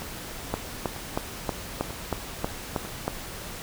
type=two click trains; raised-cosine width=1 ms; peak=-11 / -23 dBFS; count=9 / 4; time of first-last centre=0.54-3.08 / 0.02-2.85 s; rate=3.15 / 1.06 Hz; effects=pink hiss -38 dBFS RMS until 3.62 s